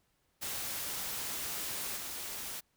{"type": "noise with level steps", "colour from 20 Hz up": "white", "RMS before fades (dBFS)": [-38, -41], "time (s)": [0.41, 2.61], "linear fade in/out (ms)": 20, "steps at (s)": 1.96, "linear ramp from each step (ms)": 10, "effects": ["pink hiss -75 dBFS RMS until 2.76 s"]}